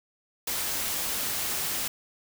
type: noise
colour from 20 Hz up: white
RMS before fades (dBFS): -30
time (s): 0.47-1.88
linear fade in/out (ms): 5
effects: none